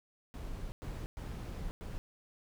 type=noise bursts at uneven times; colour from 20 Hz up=brown; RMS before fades=-41 dBFS; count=4; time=0.34-0.72 / 0.82-1.06 / 1.17-1.71 / 1.81-1.98 s; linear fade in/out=0 ms; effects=none